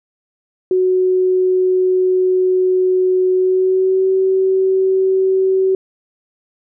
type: tone with pitch glide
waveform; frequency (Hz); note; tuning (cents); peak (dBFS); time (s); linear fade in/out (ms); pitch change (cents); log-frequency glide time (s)
sine; 370 to 379.7; F#4 to F#4; 0 to +45; -11; 0.71-5.75; 2; +45; 3.33-4.09
effects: none